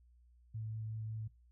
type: tone with vibrato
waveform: sine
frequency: 110 Hz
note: A2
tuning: in tune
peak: -39 dBFS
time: 0.54-1.28 s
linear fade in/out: 10 ms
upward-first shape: sine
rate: 5.4 Hz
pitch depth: 8 cents each way
effects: noise-tail reverb RT60 0.2 s tail -20 dB re dry + added 60 Hz sine -62 dBFS peak until 1.51 s